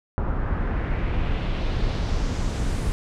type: noise with low-pass filter sweep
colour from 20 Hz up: brown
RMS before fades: -24 dBFS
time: 0.18-2.92 s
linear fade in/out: 0 ms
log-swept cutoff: 1200 to 9900 Hz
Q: 1.7
effects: none